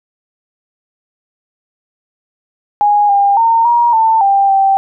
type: tone with pitch steps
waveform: sine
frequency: 826 / 802 / 914 / 949 / 893 / 791 / 780 Hz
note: G#5 / G5 / A#5 / A#5 / A5 / G5 / G5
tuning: -10 / +39 / -34 / +31 / +25 / +15 / -9 cents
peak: -7 dBFS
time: 2.81-4.77 s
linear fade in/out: 0 ms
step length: 280 ms
effects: none